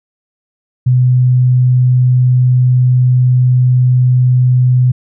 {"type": "tone", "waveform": "sine", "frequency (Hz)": 126, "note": "B2", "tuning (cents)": 35, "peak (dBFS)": -6, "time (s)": [0.86, 4.92], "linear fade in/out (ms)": 10, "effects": []}